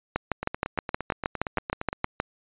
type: two click trains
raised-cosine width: 0.5 ms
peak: -9 / -15 dBFS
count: 14 / 15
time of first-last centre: 0.16-2.201 / 0.43-2.045 s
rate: 6.37 / 8.67 Hz
effects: resampled to 8000 Hz